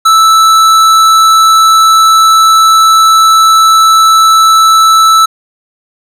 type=tone with hard clipping; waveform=sine; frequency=1316 Hz; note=E6; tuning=3 cents flat; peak=-4 dBFS; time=0.05-5.26 s; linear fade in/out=10 ms; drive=14 dB; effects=none